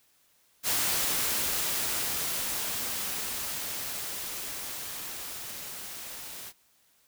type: noise with level ramp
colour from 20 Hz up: white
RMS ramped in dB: -27 to -42 dBFS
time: 0.63-6.53 s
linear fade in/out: 50 ms
effects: white hiss -66 dBFS RMS until 7.07 s